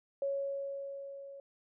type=tone with level ramp; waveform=sine; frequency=554.4 Hz; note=C#5; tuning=in tune; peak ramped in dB=-30 to -46 dBFS; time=0.22-1.4 s; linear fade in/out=2 ms; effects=none